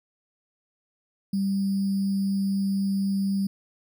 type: tone with sample-and-hold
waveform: sine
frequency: 196 Hz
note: G3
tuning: in tune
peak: -22 dBFS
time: 1.33-3.47 s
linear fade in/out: 5 ms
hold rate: 4900 Hz
effects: none